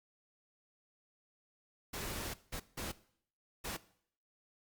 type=noise bursts at uneven times; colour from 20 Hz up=pink; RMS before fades=-41 dBFS; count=4; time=1.93-2.34 / 2.52-2.6 / 2.77-2.92 / 3.64-3.77 s; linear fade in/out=10 ms; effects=noise-tail reverb RT60 0.6 s tail -18 dB re dry + Opus 48 kbps